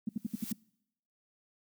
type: noise with exponential growth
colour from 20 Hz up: blue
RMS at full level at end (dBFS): -39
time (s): 0.06-0.52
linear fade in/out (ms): 1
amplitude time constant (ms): 98
type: tone bursts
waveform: sine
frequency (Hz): 219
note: A3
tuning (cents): -8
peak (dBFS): -29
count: 6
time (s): 0.07-0.531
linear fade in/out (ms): 5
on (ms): 21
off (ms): 67
effects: noise-tail reverb RT60 0.8 s tail -25 dB re dry